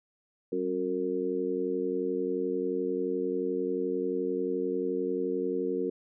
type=harmonic tone with a mistuned harmonic; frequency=91.4 Hz; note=F#2; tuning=21 cents flat; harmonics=2 / 3 / 4 / 5; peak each=-39 / -34 / -32 / -31 dBFS; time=0.52-5.9 s; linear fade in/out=5 ms; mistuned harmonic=2; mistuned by=+79 cents; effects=none